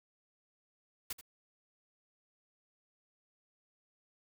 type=noise with echo; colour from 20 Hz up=white; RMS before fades=-39 dBFS; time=1.1-1.13 s; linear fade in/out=5 ms; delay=82 ms; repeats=1; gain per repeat=-13 dB; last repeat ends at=1.212 s; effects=none